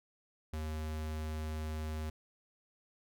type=tone; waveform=square; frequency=77.78 Hz; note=D#2; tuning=in tune; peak=-37 dBFS; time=0.53-2.1 s; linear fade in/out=5 ms; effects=none